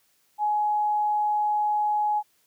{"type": "tone", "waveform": "sine", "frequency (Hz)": 840, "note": "G#5", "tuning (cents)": 19, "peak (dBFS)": -21, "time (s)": [0.38, 2.23], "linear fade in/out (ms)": 50, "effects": ["white hiss -66 dBFS RMS until 2.46 s", "high-pass 60 Hz 12 dB/octave"]}